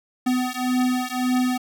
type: beating tone pair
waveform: square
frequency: 251.1 / 252.9 Hz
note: B3 / B3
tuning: +29 / +41 cents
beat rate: 1.8 Hz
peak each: -24 dBFS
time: 0.26-1.58 s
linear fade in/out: 10 ms
effects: none